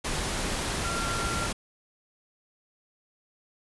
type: tone in noise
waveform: sine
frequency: 1377 Hz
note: F6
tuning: 25 cents flat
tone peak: -32 dBFS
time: 0.84-1.47 s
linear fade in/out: 10 ms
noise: pink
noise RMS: -30 dBFS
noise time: 0.04-1.53 s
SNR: -5 dB
effects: resampled to 24000 Hz